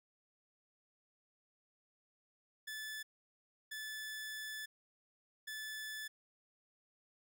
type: tone bursts at uneven times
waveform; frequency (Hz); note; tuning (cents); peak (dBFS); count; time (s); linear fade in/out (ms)
sawtooth; 1737; A6; -23; -39; 3; 2.67-3.03 / 3.71-4.66 / 5.47-6.08; 10
effects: none